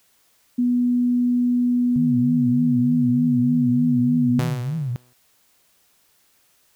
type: tone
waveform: sine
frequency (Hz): 244.9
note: B3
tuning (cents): -14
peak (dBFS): -16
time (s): 0.58-4.4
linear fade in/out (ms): 10
type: tone with vibrato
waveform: sine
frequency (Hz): 140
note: C#3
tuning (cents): +18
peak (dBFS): -22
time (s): 1.96-4.96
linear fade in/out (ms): 0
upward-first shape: triangle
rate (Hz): 3.3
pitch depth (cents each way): 300
type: tone with exponential decay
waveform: sawtooth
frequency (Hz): 123.7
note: B2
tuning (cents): +3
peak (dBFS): -16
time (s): 4.39-5.13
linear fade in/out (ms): 0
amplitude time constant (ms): 160
effects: white hiss -61 dBFS RMS until 6.75 s